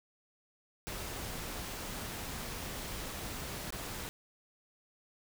pink noise with dropouts, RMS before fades -41 dBFS, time 0.87-4.09 s, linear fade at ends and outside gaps 0 ms, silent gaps 3.705-3.724 s, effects none

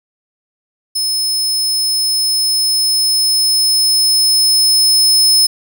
sawtooth tone with level ramp, 5200 Hz, E8, 24 cents flat, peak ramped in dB -12 to -5 dBFS, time 0.95-5.47 s, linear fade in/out 10 ms, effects none

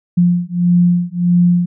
sine beating tone pair, 174.9 / 176.5 Hz, F3 / F3, +3 / +19 cents, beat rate 1.6 Hz, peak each -13 dBFS, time 0.17-1.66 s, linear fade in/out 10 ms, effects none

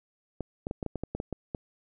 clicks, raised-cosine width 2 ms, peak -19 dBFS, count 11, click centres 0.407 / 0.669 / 0.711 / 0.828 / 0.863 / 0.957 / 1.036 / 1.15 / 1.201 / 1.327 / 1.548 s, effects none

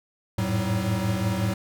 square tone cluster, 87.8 / 105.8 / 111.4 / 189.8 Hz, F2 / G#2 / A2 / F#3, +10 / +33 / +22 / +44 cents, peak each -35 / -30 / -28 / -28 dBFS, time 0.38-1.54 s, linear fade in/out 5 ms, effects none

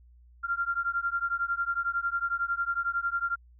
sine beating tone pair, 1382 / 1393 Hz, F6 / F6, -19 / -5 cents, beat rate 11 Hz, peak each -30 dBFS, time 0.43-3.36 s, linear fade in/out 20 ms, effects added 60 Hz sine -53 dBFS peak until 3.59 s

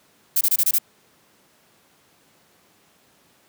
violet noise bursts, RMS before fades -18 dBFS, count 6, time 0.36-0.785 s, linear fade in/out 5 ms, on 50 ms, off 25 ms, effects pink hiss -58 dBFS RMS until 3.48 s + high-pass 150 Hz 12 dB/octave

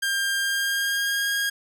sawtooth tone with pitch glide, 1599 to 1629.8 Hz, G6 to G#6, +34 to -33 cents, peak -19 dBFS, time 0.02-1.5 s, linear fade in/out 10 ms, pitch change +33 cents, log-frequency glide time 0.37-1.31 s, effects none

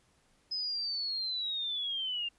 sine linear sweep, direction down, 5090 to 2774 Hz, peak -32 dBFS, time 0.51-2.29 s, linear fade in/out 10 ms, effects pink hiss -69 dBFS RMS until 2.38 s + resampled to 24000 Hz

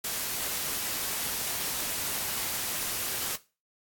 white noise, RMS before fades -32 dBFS, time 0.04-3.36 s, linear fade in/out 5 ms, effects noise-tail reverb RT60 0.3 s tail -17 dB re dry + AAC 64 kbps

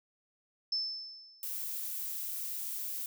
sine tone with exponential decay, 5274 Hz, E8, in tune, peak -28 dBFS, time 0.72-1.64 s, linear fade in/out 5 ms, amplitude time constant 200 ms
violet noise, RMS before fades -38 dBFS, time 1.43-3.06 s, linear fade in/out 0 ms
effects none

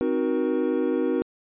triangle chord, C half-diminished seventh, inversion none, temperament equal with one note detuned, 261.6 / 311.1 / 370 / 474.3 Hz, C4 / Eb4 / Gb4 / Bb4, 0 / 0 / 0 / +30 cents, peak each -25 dBFS, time 0.01-1.22 s, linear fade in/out 0 ms, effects resampled to 8000 Hz

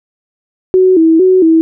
sine tone with vibrato, 347.4 Hz, F4, 9 cents flat, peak -4 dBFS, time 0.74-1.61 s, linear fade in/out 0 ms, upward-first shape square, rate 2.2 Hz, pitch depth 120 cents each way, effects none

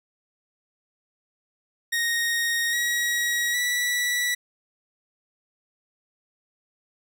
sawtooth tone with pitch steps, 1864.7 / 1908.3 / 1952.9 Hz, A#6 / A#6 / B6, 0 / +40 / -20 cents, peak -19 dBFS, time 1.92-4.35 s, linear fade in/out 10 ms, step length 810 ms, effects none

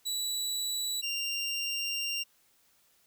25% pulse tone pair in turn, 3934 / 2783 Hz, B7 / F7, -7 / -7 cents, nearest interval tritone, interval 600 cents, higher first, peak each -27 dBFS, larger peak neither, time 0.05-1.02 / 1.02-2.24 s, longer second, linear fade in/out 20 ms, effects white hiss -67 dBFS RMS until 3.06 s

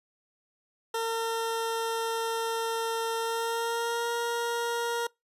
20% pulse tone with pitch glide, 455.2 to 470.2 Hz, A#4 to A#4, -41 to +15 cents, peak -23 dBFS, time 0.94-5.07 s, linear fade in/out 5 ms, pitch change +56 cents, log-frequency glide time 3.18-4.11 s, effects noise-tail reverb RT60 0.2 s tail -25 dB re dry + resampled to 32000 Hz

